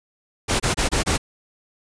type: noise bursts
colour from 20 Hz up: pink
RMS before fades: -20 dBFS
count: 5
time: 0.48-1.18 s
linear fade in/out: 20 ms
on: 120 ms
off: 25 ms
effects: resampled to 22050 Hz